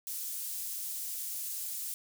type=high-pass noise; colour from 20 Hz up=pink; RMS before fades=-38 dBFS; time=0.07-1.94 s; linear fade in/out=0 ms; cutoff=9400 Hz; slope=12 dB/octave; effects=none